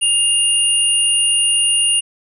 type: tone pair together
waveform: sine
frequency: 2818 / 9472 Hz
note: F7 / D9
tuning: +15 / +14 cents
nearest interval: octave + major sixth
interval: 2099 cents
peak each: -15 dBFS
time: 0.01-2.01 s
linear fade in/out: 20 ms
effects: none